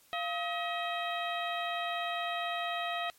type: harmonic tone with a mistuned harmonic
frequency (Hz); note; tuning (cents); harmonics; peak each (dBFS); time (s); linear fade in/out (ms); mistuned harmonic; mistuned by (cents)
636; D#5; +38; 1 / 2 / 3 / 4 / 5 / 6; -35 / -38 / -40 / -41 / -42 / -43; 0.13-3.1; 0; 1; +150
effects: white hiss -63 dBFS RMS until 3.18 s + MP3 64 kbps